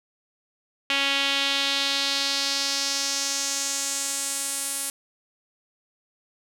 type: tone with band-pass filter sweep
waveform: sawtooth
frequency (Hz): 277.2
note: C#4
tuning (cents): 0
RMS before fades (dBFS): -26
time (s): 0.9-4.9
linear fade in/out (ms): 2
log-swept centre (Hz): 2900 to 9900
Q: 2.4
effects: none